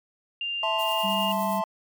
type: tone with pitch glide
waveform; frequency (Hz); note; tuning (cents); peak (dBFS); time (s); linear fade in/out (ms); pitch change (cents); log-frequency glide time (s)
sine; 2794 to 2826; F7 to F7; 0 to +20; -27; 0.41-1.32; 2; +20; 0.67-1.09
type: chord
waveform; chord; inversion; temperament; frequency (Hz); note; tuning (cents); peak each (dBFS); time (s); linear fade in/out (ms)
triangle; A minor; second; equal; 659.3 / 880 / 1046.5; E5 / A5 / C6; 0 / 0 / 0; -27 / -26 / -28; 0.63-1.64; 2
type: noise with tremolo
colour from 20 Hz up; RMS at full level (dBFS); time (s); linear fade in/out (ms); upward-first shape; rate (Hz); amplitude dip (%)
violet; -37; 0.78-1.6; 20; sine; 9.7; 40
type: tone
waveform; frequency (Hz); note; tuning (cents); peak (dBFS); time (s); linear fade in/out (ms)
sine; 196; G3; 0; -29; 1.03-1.62; 20
effects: MP3 96 kbps